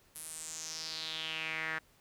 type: tone with band-pass filter sweep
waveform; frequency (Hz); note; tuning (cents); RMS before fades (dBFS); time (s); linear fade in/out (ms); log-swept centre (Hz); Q
sawtooth; 159.1; D#3; +39; -40; 0.15-1.79; 10; 11000 to 1700; 4.3
effects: pink hiss -66 dBFS RMS until 2 s